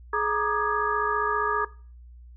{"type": "tone cluster", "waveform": "sine", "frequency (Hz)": [422.9, 944, 1179, 1234, 1664], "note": ["G#4", "A#5", "D6", "D#6", "G#6"], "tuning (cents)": [31, 22, 6, -15, 3], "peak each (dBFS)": -29, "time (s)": [0.13, 1.65], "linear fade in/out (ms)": 5, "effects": ["noise-tail reverb RT60 0.4 s tail -19 dB re dry", "added 60 Hz sine -44 dBFS peak until 2.36 s"]}